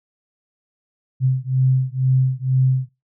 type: beating tone pair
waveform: sine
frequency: 129.4 / 131.5 Hz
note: C3 / C3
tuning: -19 / +9 cents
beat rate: 2.1 Hz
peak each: -18 dBFS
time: 1.2-2.89 s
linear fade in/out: 50 ms
effects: noise-tail reverb RT60 0.2 s tail -17 dB re dry